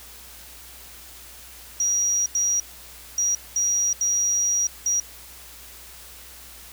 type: tone bursts at uneven times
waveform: sine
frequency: 5750 Hz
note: F8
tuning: 50 cents sharp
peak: -19 dBFS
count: 6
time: 1.8-2.26 / 2.35-2.6 / 3.18-3.35 / 3.56-3.93 / 4.01-4.67 / 4.86-5 s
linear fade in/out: 2 ms
effects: added 60 Hz sine -50 dBFS peak until 6.72 s + white hiss -44 dBFS RMS until 6.72 s